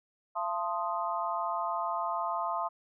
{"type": "chord", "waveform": "sine", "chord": "F dominant seventh", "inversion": "none", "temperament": "equal with one note detuned", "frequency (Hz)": [681.7, 880, 1046.5, 1244.5], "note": ["F5", "A5", "C6", "Eb6"], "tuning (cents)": [-42, 0, 0, 0], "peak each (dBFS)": [-35, -36, -34, -36], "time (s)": [0.35, 2.69], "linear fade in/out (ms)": 20, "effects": []}